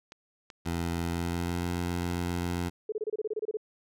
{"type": "clicks", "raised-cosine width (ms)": 0.2, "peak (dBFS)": -28, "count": 5, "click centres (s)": [0.121, 0.502, 0.657, 2.03, 2.114]}
{"type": "tone with pitch glide", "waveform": "15% pulse", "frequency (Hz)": [84.9, 87.49], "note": ["F2", "F2"], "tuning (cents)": [-48, 4], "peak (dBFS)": -23, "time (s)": [0.65, 2.7], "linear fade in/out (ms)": 20, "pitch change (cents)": 52, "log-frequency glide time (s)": [1.05, 1.65]}
{"type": "tone bursts", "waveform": "sine", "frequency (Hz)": 430, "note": "A4", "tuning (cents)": -40, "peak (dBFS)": -28, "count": 12, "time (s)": [2.89, 3.571], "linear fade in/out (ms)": 5, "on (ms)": 32, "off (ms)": 27}
{"effects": []}